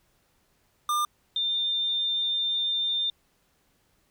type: tone pair in turn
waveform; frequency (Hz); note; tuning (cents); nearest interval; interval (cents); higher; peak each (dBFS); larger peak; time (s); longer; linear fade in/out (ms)
square / sine; 1200 / 3603; D6 / A7; +37 / +40; octave + perfect fifth; 1903; second; -24; neither; 0.89-1.05 / 1.36-3.1; second; 2
effects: pink hiss -68 dBFS RMS until 4.1 s